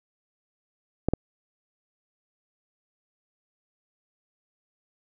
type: clicks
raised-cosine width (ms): 2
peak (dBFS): -9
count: 2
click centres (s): 1.086 / 1.136
effects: none